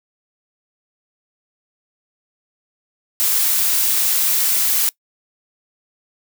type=noise; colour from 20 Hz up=blue; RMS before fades=-17 dBFS; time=3.2-4.89 s; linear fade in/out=0 ms; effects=noise-tail reverb RT60 0.1 s tail -22 dB re dry